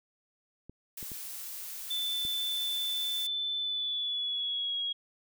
clicks, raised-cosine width 3 ms, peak -33 dBFS, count 4, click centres 0.696 / 1.028 / 1.118 / 2.251 s
blue noise, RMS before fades -41 dBFS, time 0.97-3.27 s, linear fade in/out 5 ms
sine tone with pitch glide, 3520 to 3303 Hz, A7 to G#7, 0 to -10 cents, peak -30 dBFS, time 1.9-4.93 s, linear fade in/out 10 ms, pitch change -110 cents, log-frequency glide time 3.59-4.78 s
effects none

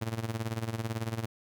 sawtooth tone with tremolo, 112.9 Hz, A2, 45 cents sharp, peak -25 dBFS, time 0.01-1.26 s, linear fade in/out 10 ms, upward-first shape sine, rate 18 Hz, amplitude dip 80%, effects none

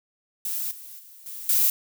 violet noise with level steps, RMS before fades -29 / -42 / -48 / -37 / -20 dBFS, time 0.45-1.7 s, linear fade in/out 2 ms, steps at 0.71 / 0.99 / 1.26 / 1.49 s, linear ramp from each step 2 ms, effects none

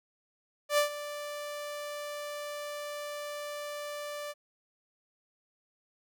sawtooth tone with ADSR envelope, 587.3 Hz, D5, in tune, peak -18 dBFS, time 0.69-4.34 s, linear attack 88 ms, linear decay 110 ms, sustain -15 dB, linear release 35 ms, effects none

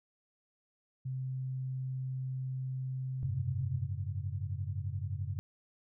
sine tone, 130.4 Hz, C3, 5 cents flat, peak -34 dBFS, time 1.05-3.86 s, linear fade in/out 10 ms
sine chord, F# suspended second, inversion none, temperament just, 92.5 / 104.06 / 138.75 Hz, F#2 / G#2 / C#3, 0 / +4 / +2 cents, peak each -37 / -38 / -41 dBFS, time 3.23-5.39 s, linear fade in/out 0 ms
effects none

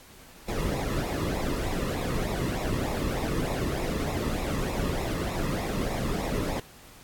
brown noise with flanger, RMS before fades -29 dBFS, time 0.48-6.6 s, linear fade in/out 5 ms, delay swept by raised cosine 0.64 to 1.35 ms, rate 3.3 Hz, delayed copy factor -0.7, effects pink hiss -51 dBFS RMS until 7.03 s + AAC 64 kbps

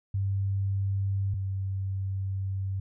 sine tone pair in turn, 98 / 96.48 Hz, G2 / G2, 0 / -27 cents, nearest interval unison, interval 27 cents, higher first, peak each -25 / -28 dBFS, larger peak first, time 0.14-1.34 / 1.34-2.8 s, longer second, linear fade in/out 5 ms, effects none

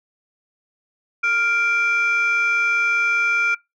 sine tone pair together, 1400 / 2355 Hz, F6 / D7, +4 / +4 cents, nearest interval major sixth, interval 900 cents, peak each -18 dBFS, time 1.23-3.55 s, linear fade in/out 10 ms, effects noise-tail reverb RT60 0.2 s tail -23 dB re dry + tanh soft clip ceiling -12 dBFS

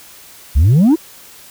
sine exponential sweep, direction up, 61.74 to 347.5 Hz, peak -4 dBFS, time 0.55-0.96 s, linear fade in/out 20 ms, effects tanh soft clip ceiling -6 dBFS + white hiss -40 dBFS RMS until 1.5 s

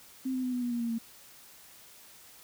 sine tone with pitch steps, 261.6 / 256.7 / 251.8 / 247.1 / 242.4 / 237.8 / 233.3 / 228.9 Hz, C4 / C4 / B3 / B3 / B3 / A#3 / A#3 / A#3, 0 / -33 / +34 / +1 / -32 / +35 / +2 / -31 cents, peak -29 dBFS, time 0.25-0.986 s, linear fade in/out 10 ms, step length 92 ms, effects white hiss -54 dBFS RMS until 2.43 s

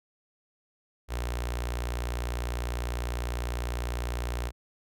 sawtooth tone with notch filter, 60 Hz, B1, 49 cents flat, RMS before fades -32 dBFS, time 1.08-4.52 s, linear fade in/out 50 ms, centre 190 Hz, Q 0.63, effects none

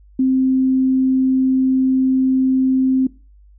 sine tone, 261.6 Hz, C4, in tune, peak -12 dBFS, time 0.19-3.07 s, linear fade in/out 5 ms, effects noise-tail reverb RT60 0.3 s tail -20 dB re dry + added 50 Hz sine -44 dBFS peak until 3.58 s

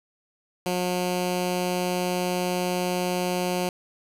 10% pulse tone with notch filter, 180 Hz, F#3, 47 cents flat, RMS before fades -26 dBFS, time 0.66-3.69 s, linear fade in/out 2 ms, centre 1200 Hz, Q 2, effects resampled to 32000 Hz + 8-bit

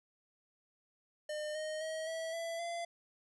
square tone with pitch steps, 605 / 619.9 / 635.1 / 650.7 / 666.7 / 683 Hz, D#5 / D#5 / D#5 / E5 / E5 / F5, -49 / -7 / +35 / -23 / +19 / -39 cents, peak -38 dBFS, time 1.29-2.85 s, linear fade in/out 5 ms, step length 260 ms, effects resampled to 24000 Hz + 12-bit

